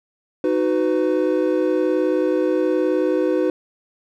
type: chord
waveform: triangle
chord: B major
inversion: first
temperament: equal with one note detuned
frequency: 311.1 / 370 / 501.4 Hz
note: D#4 / F#4 / B4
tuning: 0 / 0 / +26 cents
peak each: -19 dBFS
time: 0.44-3.5 s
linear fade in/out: 2 ms
effects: none